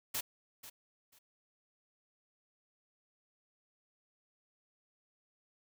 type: noise with echo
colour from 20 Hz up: white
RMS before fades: -36 dBFS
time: 0.14-0.21 s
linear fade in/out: 10 ms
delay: 490 ms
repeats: 2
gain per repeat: -14 dB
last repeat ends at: 1.19 s
effects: none